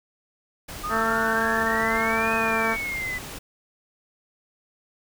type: noise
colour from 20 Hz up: pink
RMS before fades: -37 dBFS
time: 0.68-3.39 s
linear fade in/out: 10 ms
type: exponential two-way sweep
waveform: sine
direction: up then down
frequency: 1206 to 2519 to 1984 Hz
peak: -27 dBFS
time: 0.83-3.19 s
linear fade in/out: 20 ms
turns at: 2.34 s
type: harmonic tone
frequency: 224.4 Hz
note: A3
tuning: 34 cents sharp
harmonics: 1 / 2 / 3 / 4 / 5 / 6 / 7 / 8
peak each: -30 / -30 / -30 / -30 / -30 / -30 / -30 / -30 dBFS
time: 0.89-2.77 s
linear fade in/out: 50 ms
effects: none